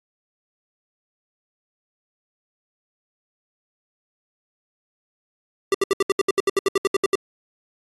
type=tone bursts; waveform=square; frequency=392 Hz; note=G4; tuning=in tune; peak=-16 dBFS; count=16; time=5.72-7.154 s; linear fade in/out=2 ms; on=24 ms; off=70 ms; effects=AAC 32 kbps